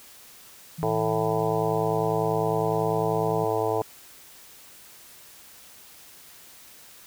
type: tone with pitch glide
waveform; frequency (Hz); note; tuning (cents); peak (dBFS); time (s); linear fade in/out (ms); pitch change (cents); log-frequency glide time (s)
sine; 161.8 to 163.21; E3 to E3; -32 to -17; -30; 0.78-3.45; 10; +15; 2.71-2.91
type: harmonic tone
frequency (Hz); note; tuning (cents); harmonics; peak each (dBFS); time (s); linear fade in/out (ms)
110; A2; 0; 1 / 3 / 4 / 5 / 6 / 7 / 8 / 9; -34 / -34 / -26 / -34 / -30 / -31 / -33 / -34; 0.83-3.82; 0
effects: white hiss -49 dBFS RMS until 7.06 s